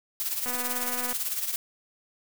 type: noise with tremolo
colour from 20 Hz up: blue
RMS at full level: -28 dBFS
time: 0.2-1.56 s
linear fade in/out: 0 ms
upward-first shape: sine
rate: 18 Hz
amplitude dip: 60%
type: click train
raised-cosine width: 0.5 ms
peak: -22 dBFS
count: 166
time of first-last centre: 0.46-1.128 s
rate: 247 Hz
effects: none